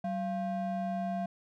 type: ring-modulated tone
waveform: triangle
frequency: 440 Hz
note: A4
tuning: in tune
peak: -26 dBFS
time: 0.04-1.26 s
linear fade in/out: 5 ms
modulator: 250 Hz
effects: none